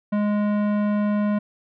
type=tone with tanh clipping; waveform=sine; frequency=207.7 Hz; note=G#3; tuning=in tune; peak=-21 dBFS; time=0.12-1.39 s; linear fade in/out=10 ms; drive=16 dB; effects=none